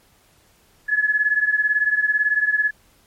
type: beating tone pair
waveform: sine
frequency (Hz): 1699 / 1717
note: G#6 / A6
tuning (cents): +39 / -43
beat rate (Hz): 18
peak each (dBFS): -18 / -21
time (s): 0.88-2.71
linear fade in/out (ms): 20
effects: pink hiss -57 dBFS RMS until 3.06 s + MP3 64 kbps